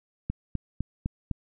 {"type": "click train", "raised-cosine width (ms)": 5, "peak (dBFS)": -16, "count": 5, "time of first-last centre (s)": [0.3, 1.313], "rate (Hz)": 3.95, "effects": []}